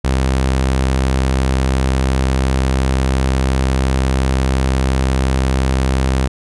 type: tone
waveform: sawtooth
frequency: 65.7 Hz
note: C2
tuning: 8 cents sharp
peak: -9 dBFS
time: 0.04-6.28 s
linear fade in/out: 10 ms
effects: resampled to 24000 Hz